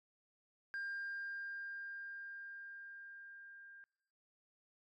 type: tone with level ramp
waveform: sine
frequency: 1600 Hz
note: G6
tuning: 35 cents sharp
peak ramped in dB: -37 to -54 dBFS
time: 0.74-3.84 s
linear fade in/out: 0 ms
effects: noise-tail reverb RT60 1.0 s tail -26 dB re dry + tanh soft clip ceiling -38 dBFS